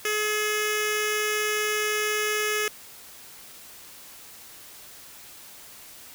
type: tone with notch filter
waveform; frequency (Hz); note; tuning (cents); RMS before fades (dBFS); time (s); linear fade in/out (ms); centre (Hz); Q
10% pulse; 424.3; G#4; +37; -26; 0.05-2.68; 2; 880; 0.94
effects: white hiss -46 dBFS RMS until 6.14 s